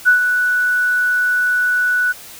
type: tone with ADSR envelope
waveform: sine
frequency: 1480 Hz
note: F#6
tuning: in tune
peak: -6 dBFS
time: 0.05-2.13 s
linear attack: 31 ms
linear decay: 110 ms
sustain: -7 dB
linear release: 21 ms
effects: white hiss -37 dBFS RMS until 2.39 s